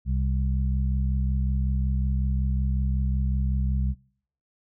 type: harmonic tone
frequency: 65.41 Hz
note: C2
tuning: in tune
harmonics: 1 / 2 / 3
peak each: -23 / -29 / -33 dBFS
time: 0.05-3.95 s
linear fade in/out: 50 ms
effects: noise-tail reverb RT60 0.6 s tail -23 dB re dry